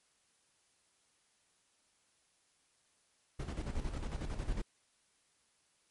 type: noise with tremolo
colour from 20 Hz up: brown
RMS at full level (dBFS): -36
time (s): 3.39-4.62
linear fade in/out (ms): 10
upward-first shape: square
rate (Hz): 11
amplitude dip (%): 55
effects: white hiss -73 dBFS RMS until 5.9 s + MP3 48 kbps